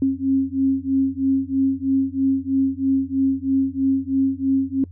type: beating tone pair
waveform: sine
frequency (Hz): 267.4 / 270.5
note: C4 / C#4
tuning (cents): +38 / -42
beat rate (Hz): 3.1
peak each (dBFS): -20 / -20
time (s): 0.02-4.84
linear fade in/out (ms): 2
effects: noise-tail reverb RT60 0.1 s tail -22 dB re dry + added 89 Hz sine -37 dBFS peak until 4.91 s